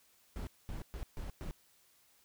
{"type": "noise bursts at uneven times", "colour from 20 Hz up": "brown", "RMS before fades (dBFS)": -41, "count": 5, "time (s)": [[0.36, 0.47], [0.69, 0.82], [0.94, 1.03], [1.17, 1.3], [1.41, 1.51]], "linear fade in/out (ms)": 0, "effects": ["white hiss -68 dBFS RMS until 2.24 s"]}